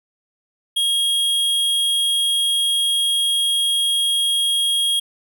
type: tone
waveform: square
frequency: 3270 Hz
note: G#7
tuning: 28 cents flat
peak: -17 dBFS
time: 0.76-5 s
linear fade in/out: 10 ms
effects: none